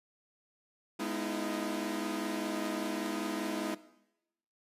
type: chord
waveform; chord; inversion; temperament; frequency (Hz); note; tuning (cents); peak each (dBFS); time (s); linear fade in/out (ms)
sawtooth; E major seventh; first; equal with one note detuned; 207.7 / 246.9 / 311.1 / 336.2; G#3 / B3 / D#4 / E4; 0 / 0 / 0 / +34; -35 / -37 / -34 / -35; 0.99-3.75; 10
effects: noise-tail reverb RT60 0.9 s tail -18 dB re dry + resampled to 32000 Hz